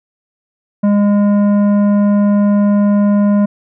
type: tone with tanh clipping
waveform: triangle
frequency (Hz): 204.4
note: G#3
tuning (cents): -27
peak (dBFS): -10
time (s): 0.83-3.46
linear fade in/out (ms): 10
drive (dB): 15
effects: none